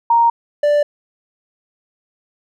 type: tone pair in turn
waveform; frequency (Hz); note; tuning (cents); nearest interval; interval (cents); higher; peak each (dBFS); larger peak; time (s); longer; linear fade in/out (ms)
sine / triangle; 932.3 / 587.3; A#5 / D5; 0 / 0; minor sixth; 800; first; -9; neither; 0.1-0.3 / 0.63-0.83; neither; 5
effects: none